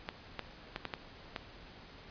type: clicks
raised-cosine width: 0.3 ms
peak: -20 dBFS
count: 6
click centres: 0.089 / 0.393 / 0.761 / 0.853 / 0.938 / 1.362 s
effects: pink hiss -53 dBFS RMS until 2.1 s + resampled to 11025 Hz